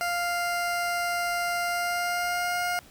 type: tone with pitch glide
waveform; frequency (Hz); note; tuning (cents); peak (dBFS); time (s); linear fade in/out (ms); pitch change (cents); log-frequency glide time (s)
20% pulse; 698.5 to 710.3; F5 to F5; 0 to +29; -21; 0.01-2.79; 0; +29; 1.65-2.63
effects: pink hiss -53 dBFS RMS until 2.9 s